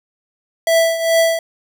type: tone with tremolo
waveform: square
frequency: 659.3 Hz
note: E5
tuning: in tune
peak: -10 dBFS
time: 0.67-1.39 s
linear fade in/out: 2 ms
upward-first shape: triangle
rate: 2.4 Hz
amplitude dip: 75%
effects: none